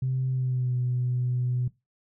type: tone with pitch glide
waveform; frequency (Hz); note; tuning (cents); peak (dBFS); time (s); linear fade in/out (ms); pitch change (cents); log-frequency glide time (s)
sine; 130.1 to 124.37; C3 to B2; -9 to +13; -23; 0.02-1.68; 5; -78; 0.3-0.76
effects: noise-tail reverb RT60 0.2 s tail -18 dB re dry + tanh soft clip ceiling -19 dBFS